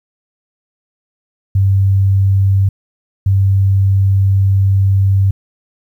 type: tone pair in turn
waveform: sine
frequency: 97.4 / 97.4 Hz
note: G2 / G2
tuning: -11 / -11 cents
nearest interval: unison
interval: 0 cents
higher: neither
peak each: -8 dBFS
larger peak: neither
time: 1.55-2.69 / 3.26-5.31 s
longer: second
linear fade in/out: 5 ms
effects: 8-bit